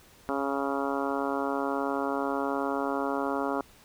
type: harmonic tone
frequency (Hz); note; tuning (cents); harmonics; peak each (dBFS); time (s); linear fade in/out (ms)
138.7; C#3; +1; 2 / 3 / 4 / 5 / 6 / 7 / 8 / 9 / 10; -32 / -34 / -35 / -36 / -37 / -37 / -38 / -39 / -39; 0.29-3.61; 0
effects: pink hiss -56 dBFS RMS until 3.84 s